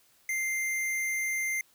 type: tone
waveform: square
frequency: 2093 Hz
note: C7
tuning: in tune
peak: -29 dBFS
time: 0.29-1.61 s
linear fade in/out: 2 ms
effects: white hiss -64 dBFS RMS until 1.74 s